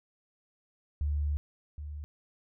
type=tone pair in turn; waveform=sine; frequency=73.42 / 74.1 Hz; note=D2 / D2; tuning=0 / +16 cents; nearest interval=unison; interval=16 cents; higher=second; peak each=-27 / -37 dBFS; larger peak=first; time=1.01-1.37 / 1.78-2.04 s; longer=first; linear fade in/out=0 ms; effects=none